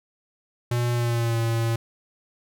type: tone with pitch glide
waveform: square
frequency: 120.5 to 114.86 Hz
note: B2 to A#2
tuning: -42 to -25 cents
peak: -22 dBFS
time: 0.71-1.76 s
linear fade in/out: 5 ms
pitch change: -83 cents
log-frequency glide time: 0.92-1.38 s
effects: none